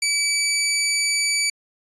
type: tone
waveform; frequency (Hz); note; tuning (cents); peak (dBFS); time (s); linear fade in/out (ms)
15% pulse; 2300; D7; -37; -12; 0.02-1.5; 5
effects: resampled to 24000 Hz